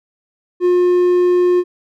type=tone; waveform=triangle; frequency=357.3 Hz; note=F4; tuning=40 cents sharp; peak=-8 dBFS; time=0.6-1.64 s; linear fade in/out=50 ms; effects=none